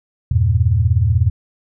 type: chord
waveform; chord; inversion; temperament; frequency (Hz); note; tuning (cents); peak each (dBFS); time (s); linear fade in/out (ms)
sine; E diminished; none; just; 82.41 / 98.89 / 118.67; E2 / G2 / Bb2; 0 / +16 / +31; -16; 0.31-1.3; 5
effects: none